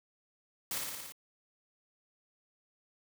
white noise with echo, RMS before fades -36 dBFS, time 0.71-0.78 s, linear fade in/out 2 ms, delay 57 ms, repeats 6, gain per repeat -2 dB, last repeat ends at 1.122 s, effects none

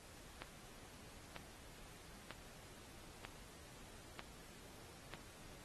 click train, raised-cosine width 0.3 ms, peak -30 dBFS, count 6, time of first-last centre 0.42-5.137 s, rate 1.06 Hz, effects pink hiss -59 dBFS RMS until 5.64 s + AAC 32 kbps

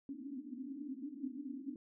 pink band-pass noise, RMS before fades -45 dBFS, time 0.09-1.76 s, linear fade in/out 2 ms, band 250 to 290 Hz, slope 96 dB/octave, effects none

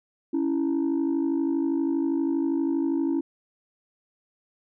sine tone pair together, 277.5 / 330 Hz, C#4 / E4, +2 / +2 cents, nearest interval minor third, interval 300 cents, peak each -23 dBFS, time 0.33-3.21 s, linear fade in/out 10 ms, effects tanh soft clip ceiling -19 dBFS

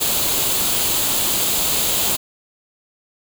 white noise with comb filter, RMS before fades -19 dBFS, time 0-2.17 s, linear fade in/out 20 ms, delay 0.27 ms, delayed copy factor +0.5, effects none

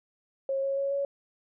sine tone with pitch steps, 542 / 547.7 / 553.4 / 559.2 Hz, C#5 / C#5 / C#5 / C#5, -39 / -21 / -3 / +15 cents, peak -26 dBFS, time 0.49-1.05 s, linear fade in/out 2 ms, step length 140 ms, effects none

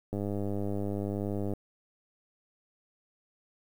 click train, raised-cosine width 2 ms, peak -21 dBFS, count 143, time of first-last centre 0.13-1.536 s, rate 101 Hz, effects 9-bit

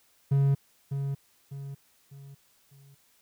triangle tone with echo, 138.59 Hz, C#3, in tune, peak -18 dBFS, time 0.31-0.55 s, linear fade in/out 10 ms, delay 600 ms, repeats 4, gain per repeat -8 dB, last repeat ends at 2.95 s, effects white hiss -65 dBFS RMS until 3.21 s

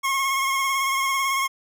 25% pulse tone with vibrato, 1084 Hz, C#6, 39 cents flat, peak -17 dBFS, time 0.03-1.48 s, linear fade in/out 20 ms, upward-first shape triangle, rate 18 Hz, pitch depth 36 cents each way, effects none

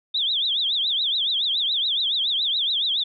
sine tone with vibrato, 3520 Hz, A7, in tune, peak -20 dBFS, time 0.14-3.04 s, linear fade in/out 10 ms, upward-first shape triangle, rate 7.1 Hz, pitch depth 230 cents each way, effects none

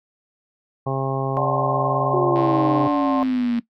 harmonic tone, 134.5 Hz, C3, 48 cents sharp, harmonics 1 / 2 / 3 / 4 / 5 / 6 / 7 / 8, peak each -24 / -31 / -29 / -30 / -31 / -30 / -37 / -31 dBFS, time 0.86-2.88 s, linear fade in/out 10 ms
sine chord, D dominant seventh, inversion none, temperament just, 587.3 / 734.2 / 881 / 1057.2 Hz, D5 / F#5 / A5 / C6, 0 / -14 / +2 / +18 cents, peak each -25 / -26 / -31 / -25 dBFS, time 1.37-3.23 s, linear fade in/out 0 ms
sine exponential sweep, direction down, 370.1 to 233.1 Hz, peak -18 dBFS, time 2.13-3.6 s, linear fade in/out 10 ms
click train, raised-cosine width 0.3 ms, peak -21 dBFS, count 131, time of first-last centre 2.36-3.586 s, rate 106 Hz
effects noise-tail reverb RT60 0.1 s tail -17 dB re dry

